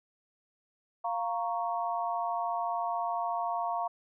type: chord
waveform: sine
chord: Bb minor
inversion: second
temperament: equal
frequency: 698.5 / 932.3 / 1108.7 Hz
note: F5 / Bb5 / Db6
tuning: 0 / 0 / 0 cents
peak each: -32 / -34 / -36 dBFS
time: 1.04-3.88 s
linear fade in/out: 10 ms
effects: none